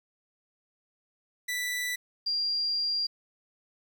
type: tone pair in turn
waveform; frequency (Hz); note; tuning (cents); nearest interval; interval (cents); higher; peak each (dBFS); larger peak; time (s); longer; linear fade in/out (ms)
sawtooth / sine; 1975.5 / 4774; B6 / D8; 0 / +28; octave + minor third; 1528; second; -26; neither; 1.48-1.96 / 2.26-3.07; second; 10
effects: 10-bit